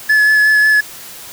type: tone with vibrato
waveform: triangle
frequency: 1715 Hz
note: A6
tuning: 45 cents flat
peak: -6 dBFS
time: 0.09-0.81 s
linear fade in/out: 10 ms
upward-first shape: sine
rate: 5.5 Hz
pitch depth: 15 cents each way
effects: white hiss -33 dBFS RMS until 1.32 s